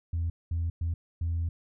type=tone bursts at uneven times; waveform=sine; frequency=83.7 Hz; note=E2; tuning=27 cents sharp; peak=-25 dBFS; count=4; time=0.13-0.3 / 0.51-0.7 / 0.81-0.94 / 1.21-1.49 s; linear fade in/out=5 ms; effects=tanh soft clip ceiling -24 dBFS